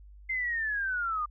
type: linear sweep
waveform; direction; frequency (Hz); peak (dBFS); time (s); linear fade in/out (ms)
sine; down; 2097 to 1189; -28; 0.29-1.26; 10
effects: added 50 Hz sine -48 dBFS peak until 1.3 s